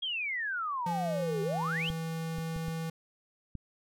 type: exponential two-way sweep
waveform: sine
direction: down then up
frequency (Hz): 3322 to 392.3 to 3322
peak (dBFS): -31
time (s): 0.02-1.9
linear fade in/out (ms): 10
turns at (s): 1.42
type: tone with pitch glide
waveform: square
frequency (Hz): 172.1 to 163.1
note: F3 to E3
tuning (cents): -25 to -18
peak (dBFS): -34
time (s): 0.86-2.9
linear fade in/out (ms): 5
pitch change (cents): -93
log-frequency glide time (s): 1.03-1.39
type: clicks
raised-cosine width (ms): 5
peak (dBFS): -27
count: 5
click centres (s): 1.902 / 2.385 / 2.563 / 2.683 / 3.553
effects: none